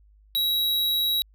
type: tone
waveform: square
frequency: 3866 Hz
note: B7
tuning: 38 cents flat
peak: -22 dBFS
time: 0.35-1.22 s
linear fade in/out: 0 ms
effects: added 51 Hz sine -53 dBFS peak until 1.34 s